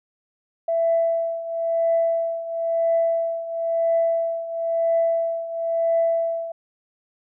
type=tone with tremolo; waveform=sine; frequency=665 Hz; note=E5; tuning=15 cents sharp; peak=-15 dBFS; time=0.68-6.52 s; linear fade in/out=5 ms; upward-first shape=triangle; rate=0.99 Hz; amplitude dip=80%; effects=tanh soft clip ceiling -11 dBFS